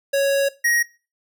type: tone pair in turn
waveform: square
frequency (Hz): 554.4 / 1887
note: C#5 / A#6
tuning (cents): 0 / +21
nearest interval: octave + major sixth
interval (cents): 2121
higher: second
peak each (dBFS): -17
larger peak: neither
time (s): 0.13-0.49 / 0.64-0.83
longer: first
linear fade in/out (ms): 10
effects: noise-tail reverb RT60 0.3 s tail -18 dB re dry